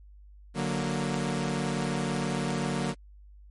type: chord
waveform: sawtooth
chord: D augmented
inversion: none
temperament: equal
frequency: 146.83 / 185 / 233.1 Hz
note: D3 / F#3 / A#3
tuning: 0 / 0 / 0 cents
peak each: -28 dBFS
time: 0.54-2.95 s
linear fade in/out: 50 ms
effects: added 50 Hz sine -48 dBFS peak until 3.5 s + MP3 48 kbps